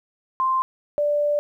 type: tone pair in turn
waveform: sine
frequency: 1046.5 / 587.3 Hz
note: C6 / D5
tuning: 0 / 0 cents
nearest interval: minor seventh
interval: 1000 cents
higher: first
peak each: -18 dBFS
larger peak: neither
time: 0.4-0.62 / 0.98-1.39 s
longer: second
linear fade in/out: 0 ms
effects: 10-bit